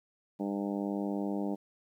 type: harmonic tone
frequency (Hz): 100.3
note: G2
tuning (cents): +40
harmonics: 2 / 3 / 4 / 5 / 6 / 7 / 8 / 9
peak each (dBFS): -34 / -35 / -41 / -43 / -43 / -47 / -46 / -50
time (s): 0.39-1.56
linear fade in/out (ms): 20
effects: 11-bit